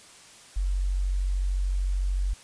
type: tone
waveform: sine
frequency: 46.69 Hz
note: F#1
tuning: 16 cents sharp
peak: -23 dBFS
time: 0.56-2.34 s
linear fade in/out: 10 ms
effects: white hiss -50 dBFS RMS until 2.43 s + resampled to 22050 Hz